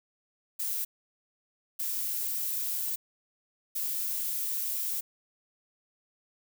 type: noise bursts at uneven times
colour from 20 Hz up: violet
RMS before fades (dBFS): -32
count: 3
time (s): 0.59-0.85 / 1.79-2.96 / 3.75-5.01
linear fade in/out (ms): 10
effects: none